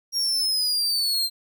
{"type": "linear sweep", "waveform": "40% pulse", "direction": "down", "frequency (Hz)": [5620, 4130], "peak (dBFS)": -20, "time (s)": [0.12, 1.3], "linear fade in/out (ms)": 50, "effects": []}